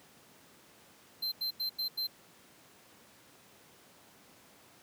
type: tone bursts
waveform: square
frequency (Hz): 4116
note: C8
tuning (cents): -29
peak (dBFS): -32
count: 5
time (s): 1.22-2.072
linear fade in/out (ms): 10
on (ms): 100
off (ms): 88
effects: pink hiss -59 dBFS RMS until 4.82 s + high-pass 150 Hz 12 dB/octave